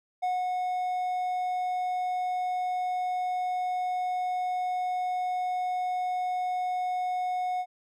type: tone with ADSR envelope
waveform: triangle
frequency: 730 Hz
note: F#5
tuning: 24 cents flat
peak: -23 dBFS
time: 0.22-7.66 s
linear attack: 17 ms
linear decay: 200 ms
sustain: -2 dB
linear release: 57 ms
effects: none